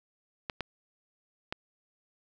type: clicks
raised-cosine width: 0.3 ms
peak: -17 dBFS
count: 3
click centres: 0.498 / 0.607 / 1.525 s
effects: none